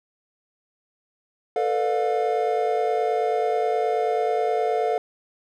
triangle chord, B half-diminished seventh, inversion third, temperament just, 444.5 / 493.9 / 592.7 / 711.2 Hz, A4 / B4 / D5 / F5, +18 / 0 / +16 / +31 cents, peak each -22 / -27 / -28 / -22 dBFS, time 1.56-4.98 s, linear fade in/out 2 ms, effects none

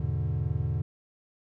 triangle chord, E dominant seventh, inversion none, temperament equal, 82.41 / 103.83 / 123.47 / 146.83 Hz, E2 / G#2 / B2 / D3, 0 / 0 / 0 / 0 cents, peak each -30 dBFS, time 0-0.82 s, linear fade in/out 5 ms, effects none

